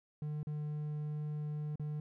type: tone with dropouts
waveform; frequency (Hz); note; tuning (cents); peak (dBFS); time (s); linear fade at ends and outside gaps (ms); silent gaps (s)
triangle; 150.2; D3; +39; -34; 0.22-2; 2; 0.431-0.47 / 1.757-1.796
effects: none